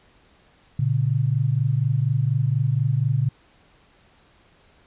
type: tone pair together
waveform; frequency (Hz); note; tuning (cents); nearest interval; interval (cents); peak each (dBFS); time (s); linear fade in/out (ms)
sine; 117 / 141.16; A#2 / C#3; +7 / +32; minor third; 325; -21; 0.79-3.29; 5
effects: pink hiss -57 dBFS RMS until 4.86 s + resampled to 8000 Hz